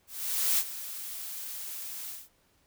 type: noise with ADSR envelope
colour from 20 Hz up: blue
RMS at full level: -25 dBFS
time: 0.07-2.29 s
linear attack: 510 ms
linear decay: 54 ms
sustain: -14 dB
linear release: 200 ms
effects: pink hiss -68 dBFS RMS until 2.66 s